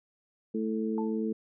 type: harmonic tone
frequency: 110 Hz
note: A2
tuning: in tune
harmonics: 2 / 3 / 4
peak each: -30 / -35 / -34 dBFS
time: 0.54-1.33 s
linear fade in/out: 10 ms
type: tone with exponential decay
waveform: sine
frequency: 880 Hz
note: A5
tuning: in tune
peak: -33 dBFS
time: 0.98-1.25 s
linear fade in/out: 1 ms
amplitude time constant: 58 ms
effects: none